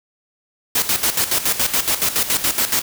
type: noise with tremolo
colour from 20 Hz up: white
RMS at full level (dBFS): -17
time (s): 0.75-2.82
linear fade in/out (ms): 5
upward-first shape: square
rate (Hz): 7.1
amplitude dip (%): 70
effects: none